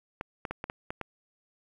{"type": "clicks", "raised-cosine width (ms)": 0.5, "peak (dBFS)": -19, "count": 7, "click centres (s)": [0.211, 0.452, 0.51, 0.641, 0.699, 0.905, 1.013], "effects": ["9-bit"]}